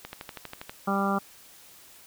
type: click train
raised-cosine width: 0.3 ms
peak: -21 dBFS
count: 9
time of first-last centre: 0.05-0.695 s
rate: 12.4 Hz
type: harmonic tone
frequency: 197.4 Hz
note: G3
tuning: 12 cents sharp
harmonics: 1 / 2 / 3 / 4 / 5 / 6 / 7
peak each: -27 / -34 / -34 / -31 / -37 / -30 / -34 dBFS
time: 0.87-1.19 s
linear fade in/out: 10 ms
effects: white hiss -52 dBFS RMS until 2.06 s